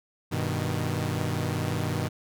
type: chord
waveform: sawtooth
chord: G augmented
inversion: none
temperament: equal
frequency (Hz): 98 / 123.47 / 155.56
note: G2 / B2 / D#3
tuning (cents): 0 / 0 / 0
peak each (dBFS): -27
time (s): 0.31-2.09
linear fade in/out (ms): 20
effects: none